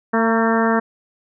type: harmonic tone with a mistuned harmonic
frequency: 225.9 Hz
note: A3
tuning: 46 cents sharp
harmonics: 1 / 2 / 3 / 4 / 5 / 6 / 7 / 8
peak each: -18 / -21 / -23 / -24 / -25 / -26 / -26 / -27 dBFS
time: 0.13-0.8 s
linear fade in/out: 10 ms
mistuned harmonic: 4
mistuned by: +33 cents
effects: none